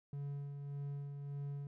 triangle tone with tremolo, 141.9 Hz, C#3, 41 cents sharp, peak -37 dBFS, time 0.13-1.67 s, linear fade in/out 2 ms, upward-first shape sine, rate 1.7 Hz, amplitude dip 40%, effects none

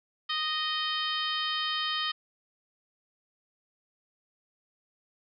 harmonic tone, 620 Hz, D#5, 6 cents flat, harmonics 2 / 3 / 4 / 5 / 6 / 7 / 8, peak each -34 / -36 / -43 / -32 / -36 / -40 / -42 dBFS, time 0.29-2.12 s, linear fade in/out 10 ms, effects none

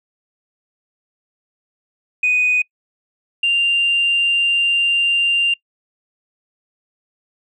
sine tone pair in turn, 2489 / 2787 Hz, D#7 / F7, 0 / -4 cents, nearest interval major second, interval 196 cents, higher second, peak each -12 dBFS, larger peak neither, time 2.23-2.62 / 3.43-5.54 s, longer second, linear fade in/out 5 ms, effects noise-tail reverb RT60 0.1 s tail -26 dB re dry + tanh soft clip ceiling -9 dBFS

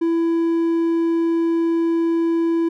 triangle tone, 332.8 Hz, E4, 17 cents sharp, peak -14 dBFS, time 0.01-2.69 s, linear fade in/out 10 ms, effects none

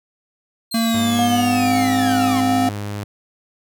sawtooth linear sweep, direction down, 4206 to 1000 Hz, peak -23 dBFS, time 0.71-2.41 s, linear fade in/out 10 ms
square tone with pitch glide, 228.1 to 260.5 Hz, A#3 to C4, -37 to -7 cents, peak -17 dBFS, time 0.74-2.69 s, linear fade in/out 5 ms, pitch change +230 cents, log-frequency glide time 0.95-1.78 s
sawtooth tone, 102.6 Hz, G#2, 21 cents flat, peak -21 dBFS, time 0.94-3.04 s, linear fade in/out 5 ms
sine tone with tremolo, 714 Hz, F5, 38 cents sharp, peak -19 dBFS, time 1.19-2.69 s, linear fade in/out 0 ms, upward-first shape square, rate 2.3 Hz, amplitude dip 25%
effects none

